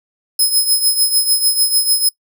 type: tone with tremolo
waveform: 10% pulse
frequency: 5120 Hz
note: D#8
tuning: 49 cents sharp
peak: -3 dBFS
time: 0.39-2.09 s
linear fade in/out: 5 ms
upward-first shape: triangle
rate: 6.7 Hz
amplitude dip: 75%
effects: noise-tail reverb RT60 0.1 s tail -22 dB re dry